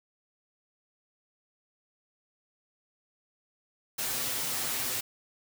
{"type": "noise with comb filter", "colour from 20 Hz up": "white", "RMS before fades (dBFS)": -32, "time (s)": [3.98, 5.01], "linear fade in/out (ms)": 10, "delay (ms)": 7.8, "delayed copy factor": 0.9, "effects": []}